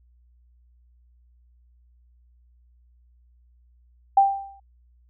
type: tone with exponential decay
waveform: sine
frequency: 788 Hz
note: G5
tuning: 9 cents sharp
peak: -10 dBFS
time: 4.17-4.6 s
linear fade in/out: 5 ms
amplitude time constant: 92 ms
effects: added 60 Hz sine -55 dBFS peak until 5.09 s